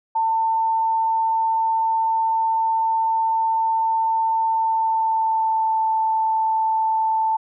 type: tone with pitch glide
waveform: sine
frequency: 896 to 884.7 Hz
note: A5 to A5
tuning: +31 to +9 cents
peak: -17 dBFS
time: 0.15-7.37 s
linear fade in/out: 10 ms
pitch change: -22 cents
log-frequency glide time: 4.48-5.84 s
effects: none